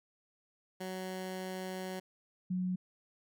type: tone pair in turn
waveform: 15% pulse / sine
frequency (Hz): 186.4 / 182.99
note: F#3 / F#3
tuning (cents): +13 / -19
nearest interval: unison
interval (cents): 32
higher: first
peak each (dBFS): -32 / -31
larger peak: second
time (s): 0.8-2 / 2.5-2.76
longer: first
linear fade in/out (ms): 10
effects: none